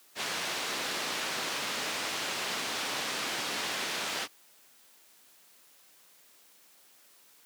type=low-pass noise; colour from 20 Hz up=white; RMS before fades=-34 dBFS; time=0.15-4.28 s; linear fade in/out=50 ms; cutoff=4300 Hz; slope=12 dB/octave; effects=white hiss -60 dBFS RMS until 7.45 s + high-pass 200 Hz 12 dB/octave